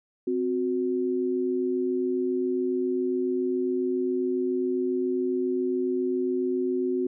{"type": "tone pair together", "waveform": "sine", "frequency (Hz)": [259.2, 366.5], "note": ["C4", "F#4"], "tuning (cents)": [-16, -16], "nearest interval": "tritone", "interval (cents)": 600, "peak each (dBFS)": [-28, -25], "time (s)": [0.27, 7.07], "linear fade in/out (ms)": 5, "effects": []}